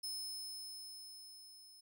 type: tone with level ramp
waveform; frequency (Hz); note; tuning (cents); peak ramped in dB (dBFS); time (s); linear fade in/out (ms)
sawtooth; 5210; E8; -21; -37 to -55; 0.03-1.81; 10
effects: none